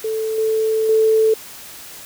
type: tone with level steps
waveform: sine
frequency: 440 Hz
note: A4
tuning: in tune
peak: -19 / -15 / -11 dBFS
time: 0.04-1.34 s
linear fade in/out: 5 ms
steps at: 0.38 / 0.89 s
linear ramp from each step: 2 ms
effects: white hiss -37 dBFS RMS until 2.05 s